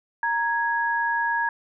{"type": "tone pair together", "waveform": "sine", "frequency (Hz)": [931.7, 1661.2], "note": ["A#5", "G#6"], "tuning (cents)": [-1, 0], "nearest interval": "minor seventh", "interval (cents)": 1001, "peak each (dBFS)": -24, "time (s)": [0.23, 1.49], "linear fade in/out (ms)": 2, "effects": []}